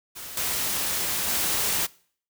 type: noise with level steps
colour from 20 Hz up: white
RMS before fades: -38 / -27 / -25 dBFS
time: 0.15-1.87 s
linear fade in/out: 20 ms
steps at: 0.37 / 1.28 s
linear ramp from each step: 2 ms
effects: noise-tail reverb RT60 0.5 s tail -22 dB re dry